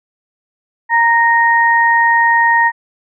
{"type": "tone pair together", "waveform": "sine", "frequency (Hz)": [930, 1860], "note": ["A#5", "A#6"], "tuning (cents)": [-4, -4], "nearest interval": "octave", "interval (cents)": 1200, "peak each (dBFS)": -11, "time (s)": [0.89, 2.72], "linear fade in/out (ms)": 50, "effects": []}